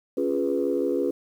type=chord; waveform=sine; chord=C# dominant seventh; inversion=none; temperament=equal; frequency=277.2 / 349.2 / 415.3 / 493.9 Hz; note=C#4 / E#4 / G#4 / B4; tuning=0 / 0 / 0 / 0 cents; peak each=-27 dBFS; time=0.17-1.11 s; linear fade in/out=5 ms; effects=tanh soft clip ceiling -13 dBFS + 9-bit